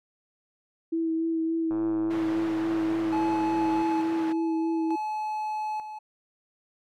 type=tone with vibrato; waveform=sine; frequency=326.2 Hz; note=E4; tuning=18 cents flat; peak=-24 dBFS; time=0.92-4.96 s; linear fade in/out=10 ms; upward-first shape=sine; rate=3.5 Hz; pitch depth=17 cents each way
type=click train; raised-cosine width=1 ms; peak=-26 dBFS; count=229; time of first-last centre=1.71-3.821 s; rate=108 Hz
type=band-pass noise; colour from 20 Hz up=white; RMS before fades=-41 dBFS; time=2.1-4.33 s; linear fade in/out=10 ms; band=120 to 1500 Hz; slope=12 dB/octave
type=tone with tremolo; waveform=triangle; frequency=857 Hz; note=A5; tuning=46 cents flat; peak=-26 dBFS; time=3.12-5.99 s; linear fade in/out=10 ms; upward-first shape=square; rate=0.56 Hz; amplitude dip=60%
effects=none